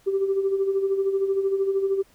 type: tone with tremolo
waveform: sine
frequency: 390 Hz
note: G4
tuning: 9 cents flat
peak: -17 dBFS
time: 0.06-2.03 s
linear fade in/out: 20 ms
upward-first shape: sine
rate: 13 Hz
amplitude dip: 60%
effects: tanh soft clip ceiling -14 dBFS + pink hiss -59 dBFS RMS until 2.14 s